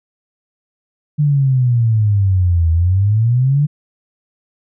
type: exponential two-way sweep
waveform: sine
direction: down then up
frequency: 151 to 80.8 to 151 Hz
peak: -10 dBFS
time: 1.18-3.67 s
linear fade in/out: 20 ms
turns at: 2.71 s
effects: none